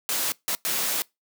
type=noise bursts at uneven times; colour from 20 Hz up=white; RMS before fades=-26 dBFS; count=3; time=0.09-0.32 / 0.48-0.55 / 0.65-1.02 s; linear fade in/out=0 ms; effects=noise-tail reverb RT60 0.2 s tail -24 dB re dry + high-pass 200 Hz 12 dB/octave